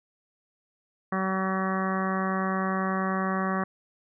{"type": "harmonic tone", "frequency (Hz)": 189.7, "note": "F#3", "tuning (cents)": 43, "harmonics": [1, 2, 3, 4, 5, 6, 7, 8, 9, 10], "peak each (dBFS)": [-28, -35, -36, -35, -42, -31, -39, -39, -39, -39], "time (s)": [1.12, 3.64], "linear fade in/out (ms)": 5, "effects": []}